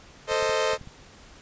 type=chord; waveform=sawtooth; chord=A diminished; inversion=none; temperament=equal with one note detuned; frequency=444.1 / 523.3 / 622.3 Hz; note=A4 / C5 / Eb5; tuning=+16 / 0 / 0 cents; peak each=-23 dBFS; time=0.27-0.78 s; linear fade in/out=50 ms
type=clicks; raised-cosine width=5 ms; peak=-30 dBFS; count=6; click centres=0.315 / 0.427 / 0.495 / 0.734 / 0.813 / 0.874 s
effects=pink hiss -50 dBFS RMS until 1.41 s + resampled to 16000 Hz